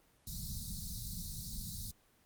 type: band-stop noise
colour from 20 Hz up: pink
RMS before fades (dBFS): -42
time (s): 0.27-1.91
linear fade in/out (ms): 2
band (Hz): 220 to 3800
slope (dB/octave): 96
effects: pink hiss -69 dBFS RMS until 2.25 s + Opus 24 kbps